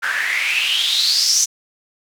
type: noise with band-pass filter sweep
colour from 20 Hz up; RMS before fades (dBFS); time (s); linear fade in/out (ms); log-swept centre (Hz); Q
white; -18; 0.02-1.46; 20; 1500 to 6300; 7.5
effects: none